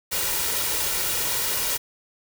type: noise with comb filter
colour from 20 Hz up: white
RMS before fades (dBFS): -25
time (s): 0.11-1.78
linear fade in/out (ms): 20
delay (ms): 2.1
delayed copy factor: +0.5
effects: none